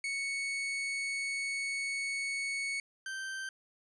40% pulse tone pair in turn, 2217 / 1558.6 Hz, C#7 / G6, 0 / -10 cents, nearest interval tritone, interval 610 cents, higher first, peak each -32 / -36 dBFS, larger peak first, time 0.04-2.8 / 3.06-3.49 s, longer first, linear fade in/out 2 ms, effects resampled to 22050 Hz

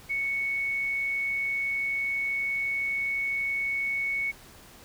sine tone, 2217 Hz, C#7, in tune, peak -26 dBFS, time 0.09-4.32 s, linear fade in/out 20 ms, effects pink hiss -51 dBFS RMS until 4.84 s

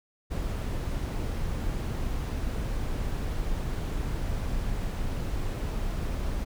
brown noise, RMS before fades -30 dBFS, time 0.3-6.45 s, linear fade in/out 20 ms, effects none

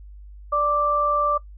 sine tone pair together, 587.3 / 1174.6 Hz, D5 / D6, 0 / 0 cents, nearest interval octave, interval 1200 cents, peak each -24 / -19 dBFS, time 0.52-1.38 s, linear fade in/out 10 ms, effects noise-tail reverb RT60 0.1 s tail -18 dB re dry + added 50 Hz sine -39 dBFS peak until 1.57 s

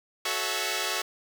5% pulse chord, F# minor seventh, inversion none, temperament equal with one note detuned, 370 / 434.2 / 554.4 / 659.3 Hz, F#4 / A4 / C#5 / E5, 0 / -23 / 0 / 0 cents, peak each -22 / -21 / -23 / -21 dBFS, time 0.25-1.02 s, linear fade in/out 5 ms, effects none

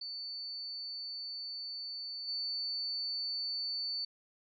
sine tone with level steps, 4500 Hz, C#8, 25 cents sharp, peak -39 / -34 dBFS, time 0.01-4.05 s, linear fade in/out 5 ms, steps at 2.27 s, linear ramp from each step 20 ms, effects none

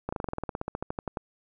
slowing click train, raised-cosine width 1 ms, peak -17 dBFS, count 19, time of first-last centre 0.09-1.172 s, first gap 35 ms, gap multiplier 1.06, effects none

